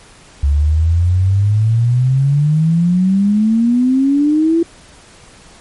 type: exponential sweep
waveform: sine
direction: up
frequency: 69.3 to 339.1 Hz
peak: -9 dBFS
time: 0.43-4.63 s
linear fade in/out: 5 ms
effects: pink hiss -42 dBFS RMS until 5.6 s + MP3 48 kbps